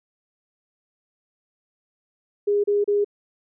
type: tone bursts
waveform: sine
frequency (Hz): 409.5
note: G#4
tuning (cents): -24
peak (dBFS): -17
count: 3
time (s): 2.47-3.046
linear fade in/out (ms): 10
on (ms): 170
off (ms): 33
effects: none